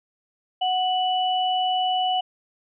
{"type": "tone pair together", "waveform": "sine", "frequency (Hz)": [740, 2960], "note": ["F#5", "F#7"], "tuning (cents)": [0, 0], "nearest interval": "2 octaves", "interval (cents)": 2400, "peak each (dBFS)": [-21, -26], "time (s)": [0.61, 2.21], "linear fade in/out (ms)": 10, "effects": []}